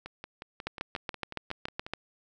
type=two click trains; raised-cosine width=0.3 ms; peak=-16 / -24 dBFS; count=10 / 11; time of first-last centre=0.67-1.936 / 0.06-1.865 s; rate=7.11 / 5.54 Hz; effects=none